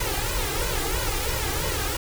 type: noise with flanger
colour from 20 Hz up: pink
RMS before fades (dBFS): -26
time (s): 0-1.97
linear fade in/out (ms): 5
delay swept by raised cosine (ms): 2 to 2.51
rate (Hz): 3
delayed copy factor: +0.9
effects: none